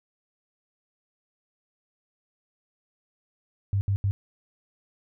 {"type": "tone bursts at uneven times", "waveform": "sine", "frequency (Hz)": 99.1, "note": "G2", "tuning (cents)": 19, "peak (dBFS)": -21, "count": 3, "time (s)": [[3.73, 3.81], [3.88, 3.96], [4.04, 4.11]], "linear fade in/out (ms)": 0, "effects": []}